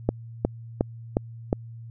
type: click train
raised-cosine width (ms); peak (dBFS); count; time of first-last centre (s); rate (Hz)
2; -7; 5; 0.09-1.529; 2.78
effects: added 115 Hz sine -38 dBFS peak until 1.9 s